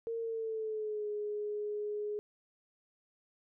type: tone with pitch glide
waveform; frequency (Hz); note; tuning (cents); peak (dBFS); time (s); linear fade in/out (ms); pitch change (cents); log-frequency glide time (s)
sine; 458.3 to 417.8; A#4 to G#4; -29 to +10; -34; 0.07-2.19; 0; -161; 0.2-1.08
effects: none